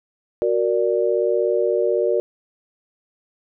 sine chord, Gb augmented, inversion none, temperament equal, 370 / 466.2 / 587.3 Hz, Gb4 / Bb4 / D5, 0 / 0 / 0 cents, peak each -21 / -20 / -22 dBFS, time 0.42-2.2 s, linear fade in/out 0 ms, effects none

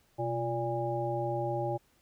harmonic tone with a mistuned harmonic, 116.54 Hz, A#2, in tune, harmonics 1 / 3 / 5 / 7, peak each -35 / -35 / -35 / -35 dBFS, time 0.18-1.78 s, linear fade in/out 20 ms, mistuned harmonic 1, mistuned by +130 cents, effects pink hiss -68 dBFS RMS until 2.01 s

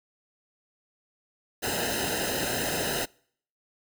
pink noise with comb filter, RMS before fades -29 dBFS, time 1.62-3.06 s, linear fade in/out 20 ms, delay 0.88 ms, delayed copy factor -1, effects noise-tail reverb RT60 0.6 s tail -26 dB re dry

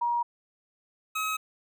sine / 25% pulse tone pair in turn, 951 / 1276.2 Hz, A#5 / D#6, +34 / +44 cents, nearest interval perfect fourth, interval 510 cents, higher second, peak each -24 dBFS, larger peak neither, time 0.01-0.23 / 1.15-1.37 s, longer neither, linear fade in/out 10 ms, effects none

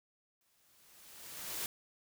white noise with exponential growth, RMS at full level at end -37 dBFS, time 0.41-1.66 s, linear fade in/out 1 ms, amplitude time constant 270 ms, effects none

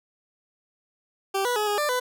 20% pulse tone with pitch steps, 389.8 / 489.7 / 422.3 / 413.5 / 593 / 500 Hz, G4 / B4 / G#4 / G#4 / D5 / B4, -10 / -15 / +29 / -8 / +17 / +21 cents, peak -18 dBFS, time 1.34-2 s, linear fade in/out 10 ms, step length 110 ms, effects none

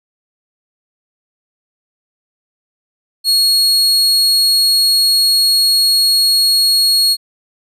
40% pulse tone, 4310 Hz, C#8, 49 cents flat, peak -8 dBFS, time 3.24-7.17 s, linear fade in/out 50 ms, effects resampled to 32000 Hz

